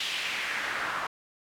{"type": "noise with band-pass filter sweep", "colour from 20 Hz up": "pink", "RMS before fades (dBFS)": -32, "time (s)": [0, 1.07], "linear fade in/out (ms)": 5, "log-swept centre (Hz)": [3200, 1200], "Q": 2.2, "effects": []}